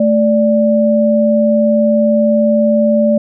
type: tone pair together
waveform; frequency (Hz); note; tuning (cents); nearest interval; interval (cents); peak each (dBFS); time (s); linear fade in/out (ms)
sine; 220 / 586.2; A3 / D5; 0 / -3; octave + perfect fourth; 1697; -11; 0-3.18; 5
effects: none